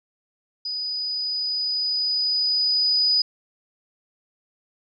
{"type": "tone with level ramp", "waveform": "sine", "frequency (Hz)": 4966, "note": "D#8", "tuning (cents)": -4, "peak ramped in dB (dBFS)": [-26, -16], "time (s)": [0.65, 3.22], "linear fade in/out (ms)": 5, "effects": []}